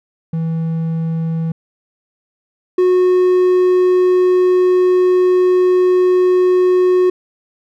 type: tone pair in turn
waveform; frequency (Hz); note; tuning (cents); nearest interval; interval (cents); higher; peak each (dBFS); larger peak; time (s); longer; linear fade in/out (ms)
triangle; 163.1 / 365.1; E3 / F#4; -18 / -23; octave + major second; 1395; second; -14 / -7; second; 0.33-1.52 / 2.78-7.1; second; 5
effects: none